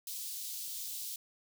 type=high-pass noise; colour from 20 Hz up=white; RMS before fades=-41 dBFS; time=0.07-1.16 s; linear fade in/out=2 ms; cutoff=3500 Hz; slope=24 dB/octave; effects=none